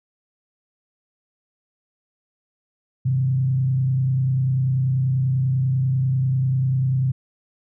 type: tone with frequency modulation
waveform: sine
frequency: 130.81 Hz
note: C3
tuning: in tune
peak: -17 dBFS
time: 3.05-7.12 s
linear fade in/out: 10 ms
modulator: 30.2 Hz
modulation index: 0.42
effects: none